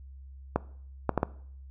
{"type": "clicks", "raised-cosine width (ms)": 1, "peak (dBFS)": -10, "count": 4, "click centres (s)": [0.56, 1.093, 1.177, 1.231], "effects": ["noise-tail reverb RT60 0.6 s tail -20 dB re dry", "added 67 Hz sine -44 dBFS peak until 1.7 s"]}